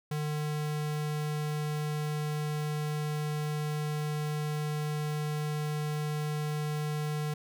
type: tone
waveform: square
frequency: 150.6 Hz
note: D3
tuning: 44 cents sharp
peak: -31 dBFS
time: 0.11-7.34 s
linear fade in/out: 5 ms
effects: none